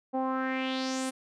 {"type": "tone with low-pass filter sweep", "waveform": "sawtooth", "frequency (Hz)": 261.6, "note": "C4", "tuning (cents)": 0, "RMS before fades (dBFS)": -31, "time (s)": [0.13, 1.11], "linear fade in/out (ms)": 20, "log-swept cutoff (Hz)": [690, 10000], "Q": 3.5, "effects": []}